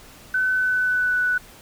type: tone with pitch glide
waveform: sine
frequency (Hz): 1514 to 1484.6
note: F#6 to F#6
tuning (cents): +39 to +5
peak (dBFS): -18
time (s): 0.34-1.38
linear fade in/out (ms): 5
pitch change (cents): -34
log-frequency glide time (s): 0.52-1.22
effects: pink hiss -46 dBFS RMS until 1.61 s